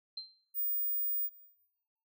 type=tone with exponential decay; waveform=sine; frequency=4131 Hz; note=C8; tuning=23 cents flat; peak=-35 dBFS; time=0.17-0.38 s; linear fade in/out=5 ms; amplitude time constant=44 ms
type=tone; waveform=sine; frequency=15000 Hz; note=A#9; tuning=10 cents sharp; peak=-30 dBFS; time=0.54-1.3 s; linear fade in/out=50 ms
effects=noise-tail reverb RT60 0.9 s tail -20 dB re dry